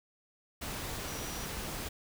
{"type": "tone in noise", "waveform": "sine", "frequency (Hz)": 5820, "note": "F#8", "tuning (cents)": -29, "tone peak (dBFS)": -47, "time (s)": [1.07, 1.46], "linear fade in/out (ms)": 10, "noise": "pink", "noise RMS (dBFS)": -39, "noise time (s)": [0.61, 1.89], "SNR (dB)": -11, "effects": []}